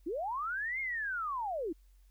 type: linear two-way sweep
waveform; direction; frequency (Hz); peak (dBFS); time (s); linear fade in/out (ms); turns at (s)
sine; up then down; 290 to 2166 to 290; -33; 0.06-1.73; 10; 0.8
effects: added 46 Hz sine -58 dBFS peak until 2.1 s + white hiss -75 dBFS RMS until 2.1 s